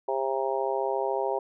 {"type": "harmonic tone", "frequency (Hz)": 133.8, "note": "C3", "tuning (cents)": 39, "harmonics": [3, 4, 5, 6, 7], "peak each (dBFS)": [-30, -31, -32, -33, -33], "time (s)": [0.08, 1.39], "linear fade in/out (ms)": 5, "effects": []}